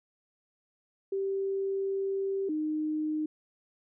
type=tone pair in turn; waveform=sine; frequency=390 / 307.8 Hz; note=G4 / D#4; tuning=-9 / -19 cents; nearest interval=major third; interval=410 cents; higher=first; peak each=-28 dBFS; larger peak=neither; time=1.12-2.49 / 2.49-3.26 s; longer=first; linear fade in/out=5 ms; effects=none